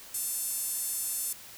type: tone with high-pass filter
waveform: 5% pulse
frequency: 889 Hz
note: A5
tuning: 18 cents sharp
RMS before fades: -33 dBFS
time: 0.14-1.33 s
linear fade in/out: 5 ms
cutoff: 9800 Hz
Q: 1.2
effects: white hiss -48 dBFS RMS until 1.57 s